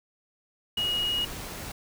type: tone in noise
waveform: sine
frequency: 2888 Hz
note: F#7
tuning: 43 cents flat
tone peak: -25 dBFS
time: 0.77-1.25 s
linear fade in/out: 5 ms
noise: pink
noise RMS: -38 dBFS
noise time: 0.77-1.72 s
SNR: +10 dB
effects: none